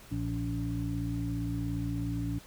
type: harmonic tone with a mistuned harmonic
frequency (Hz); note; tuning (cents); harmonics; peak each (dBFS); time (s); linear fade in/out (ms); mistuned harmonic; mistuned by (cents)
57.2; A#1; -32; 1 / 2 / 3 / 5; -38 / -34 / -38 / -35; 0.11-2.39; 10; 1; +36
effects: pink hiss -53 dBFS RMS until 2.46 s